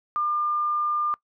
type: tone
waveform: sine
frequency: 1200 Hz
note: D6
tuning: 37 cents sharp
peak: -22 dBFS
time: 0.16-1.14 s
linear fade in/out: 0 ms
effects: noise-tail reverb RT60 0.1 s tail -22 dB re dry